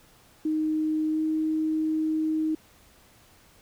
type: tone with pitch glide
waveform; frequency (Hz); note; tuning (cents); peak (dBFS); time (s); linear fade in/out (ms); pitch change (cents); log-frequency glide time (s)
sine; 311.1 to 313.8; D#4 to D#4; 0 to +15; -23; 0.45-2.55; 5; +15; 1.11-1.2
effects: pink hiss -57 dBFS RMS until 3.61 s